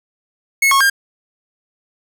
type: tone with pitch steps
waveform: 45% pulse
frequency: 2185 / 1094 / 1605 Hz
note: C#7 / C#6 / G6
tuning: -26 / -23 / +40 cents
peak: -10 dBFS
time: 0.62-0.899 s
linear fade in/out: 5 ms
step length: 93 ms
effects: none

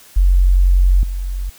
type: tone with level steps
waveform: sine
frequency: 45.6 Hz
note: F#1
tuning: 24 cents flat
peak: -8 / -19 dBFS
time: 0.16-1.5 s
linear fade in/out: 10 ms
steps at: 1.03 s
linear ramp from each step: 2 ms
effects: white hiss -44 dBFS RMS until 1.58 s

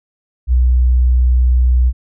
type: tone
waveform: sine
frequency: 62.1 Hz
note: B1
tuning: 10 cents sharp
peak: -8 dBFS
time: 0.47-1.93 s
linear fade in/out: 50 ms
effects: none

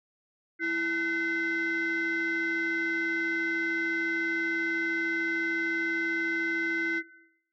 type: tone cluster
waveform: sine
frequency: 331.1 / 1518 / 2056 Hz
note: E4 / F#6 / C7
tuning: +8 / +44 / -31 cents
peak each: -31 / -29 / -29 dBFS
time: 0.59-7.03 s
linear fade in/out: 50 ms
effects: noise-tail reverb RT60 0.8 s tail -18 dB re dry + tanh soft clip ceiling -22 dBFS

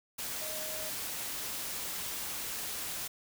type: tone in noise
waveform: sine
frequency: 622.3 Hz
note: D#5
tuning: in tune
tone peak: -44 dBFS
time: 0.41-0.9 s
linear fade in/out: 10 ms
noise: white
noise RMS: -38 dBFS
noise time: 0.18-3.08 s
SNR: -9 dB
effects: none

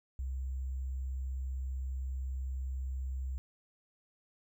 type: tone with sample-and-hold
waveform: sine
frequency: 65.41 Hz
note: C2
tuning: in tune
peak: -34 dBFS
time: 0.19-3.38 s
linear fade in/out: 0 ms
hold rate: 7350 Hz
effects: none

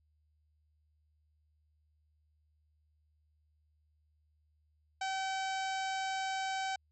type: harmonic tone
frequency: 767 Hz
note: G5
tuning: 38 cents flat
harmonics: 1 / 2 / 3 / 4 / 5 / 6 / 7 / 8 / 9 / 10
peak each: -35 / -41 / -45 / -47 / -49 / -51 / -52 / -53 / -54 / -55 dBFS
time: 5.01-6.76 s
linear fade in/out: 5 ms
effects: added 76 Hz sine -70 dBFS peak until 6.91 s

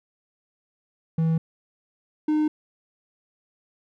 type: tone pair in turn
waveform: triangle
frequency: 162.3 / 305.5 Hz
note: E3 / D#4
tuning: -27 / -32 cents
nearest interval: major seventh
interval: 1095 cents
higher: second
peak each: -17 dBFS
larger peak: neither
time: 1.18-1.38 / 2.28-2.48 s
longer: neither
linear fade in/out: 5 ms
effects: none

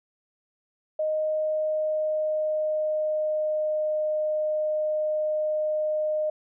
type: tone with pitch glide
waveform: sine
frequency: 620 to 613.9 Hz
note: D#5 to D#5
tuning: -6 to -23 cents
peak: -23 dBFS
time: 0.99-6.3 s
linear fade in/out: 5 ms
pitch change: -17 cents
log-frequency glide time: 1.22-3.99 s
effects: none

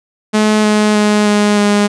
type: tone with pitch steps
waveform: sawtooth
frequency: 213.8 / 211.7 / 209.6 / 207.6 / 205.6 Hz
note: A3 / G#3 / G#3 / G#3 / G#3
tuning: -49 / +33 / +16 / 0 / -17 cents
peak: -5 dBFS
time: 0.33-1.88 s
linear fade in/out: 20 ms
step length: 310 ms
effects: resampled to 22050 Hz

